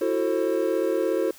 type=chord; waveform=triangle; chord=F# half-diminished seventh; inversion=third; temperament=just; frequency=333 / 370 / 444 / 532.8 Hz; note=E4 / F#4 / A4 / C5; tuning=+18 / 0 / +16 / +31 cents; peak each=-25 dBFS; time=0.01-1.31 s; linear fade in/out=5 ms; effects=white hiss -49 dBFS RMS until 1.38 s